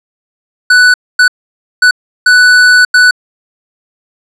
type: tone bursts at uneven times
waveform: square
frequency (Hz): 1487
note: F#6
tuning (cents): +8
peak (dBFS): -3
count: 5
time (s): 0.7-0.94 / 1.19-1.28 / 1.82-1.91 / 2.26-2.85 / 2.94-3.11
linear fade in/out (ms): 5
effects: low-pass 7000 Hz 12 dB/octave

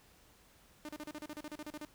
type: tone bursts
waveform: sawtooth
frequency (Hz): 301.1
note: D4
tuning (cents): +43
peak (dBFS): -38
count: 14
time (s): 0.85-1.85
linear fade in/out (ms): 0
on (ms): 38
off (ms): 36
effects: pink hiss -64 dBFS RMS until 1.94 s

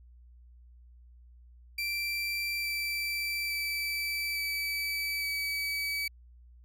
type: tone with pitch steps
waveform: 30% pulse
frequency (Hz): 2349 / 2333 / 2317 / 2301 / 2285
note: D7 / D7 / D7 / D7 / D7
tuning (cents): 0 / -12 / -24 / -36 / -48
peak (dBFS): -28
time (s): 1.78-6.08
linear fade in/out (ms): 5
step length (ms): 860
effects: added 60 Hz sine -52 dBFS peak until 6.64 s

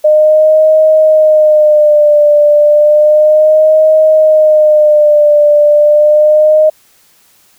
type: tone with vibrato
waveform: sine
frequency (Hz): 608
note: D#5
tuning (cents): -40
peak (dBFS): -3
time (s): 0.04-6.7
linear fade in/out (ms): 10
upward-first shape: sine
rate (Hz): 0.32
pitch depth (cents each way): 49
effects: white hiss -48 dBFS RMS until 7.58 s

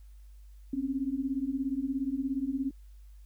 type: beating tone pair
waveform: sine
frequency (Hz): 258.9 / 275.9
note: C4 / C#4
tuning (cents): -18 / -8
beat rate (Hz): 17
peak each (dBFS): -33 / -31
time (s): 0.73-2.71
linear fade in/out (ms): 5
effects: added 50 Hz sine -48 dBFS peak until 3.25 s + white hiss -71 dBFS RMS until 3.25 s

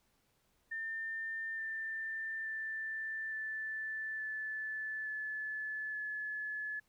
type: tone with pitch steps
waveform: sine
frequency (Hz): 1800 / 1785.5 / 1771.1 / 1756.9 / 1742.7 / 1728.7 / 1714.7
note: A6 / A6 / A6 / A6 / A6 / A6 / A6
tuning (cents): +39 / +25 / +11 / -3 / -17 / -31 / -45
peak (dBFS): -37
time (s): 0.71-6.8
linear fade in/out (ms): 10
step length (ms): 870
effects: pink hiss -75 dBFS RMS until 6.88 s

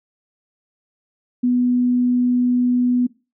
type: tone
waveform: sine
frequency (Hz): 246.9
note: B3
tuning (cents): 0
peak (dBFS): -14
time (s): 1.43-3.07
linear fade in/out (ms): 10
effects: noise-tail reverb RT60 0.3 s tail -20 dB re dry

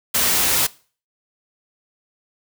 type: noise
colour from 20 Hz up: white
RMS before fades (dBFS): -18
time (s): 0.14-0.67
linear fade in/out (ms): 10
effects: noise-tail reverb RT60 0.4 s tail -21 dB re dry

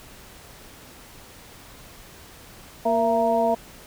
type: harmonic tone with a mistuned harmonic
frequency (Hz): 233.3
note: A#3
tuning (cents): +2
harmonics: 1 / 2 / 3 / 4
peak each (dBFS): -27 / -26 / -20 / -26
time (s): 2.85-3.55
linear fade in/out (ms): 10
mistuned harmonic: 3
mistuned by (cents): -65
effects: pink hiss -46 dBFS RMS until 3.86 s

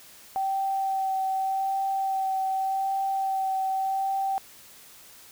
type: tone with vibrato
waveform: sine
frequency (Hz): 772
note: G5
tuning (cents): -27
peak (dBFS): -24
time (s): 0.36-4.38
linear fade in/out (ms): 0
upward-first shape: sine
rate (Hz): 0.85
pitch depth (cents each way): 14
effects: white hiss -50 dBFS RMS until 5.31 s

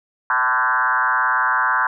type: tone with frequency modulation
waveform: sine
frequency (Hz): 1269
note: D#6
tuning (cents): +34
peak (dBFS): -15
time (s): 0.3-1.87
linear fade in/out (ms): 2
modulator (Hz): 126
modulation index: 3
effects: none

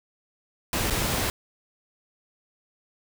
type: noise with dropouts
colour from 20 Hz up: pink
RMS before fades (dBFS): -26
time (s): 0.73-1.3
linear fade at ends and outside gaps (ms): 1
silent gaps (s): 0.9-0.906
effects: none

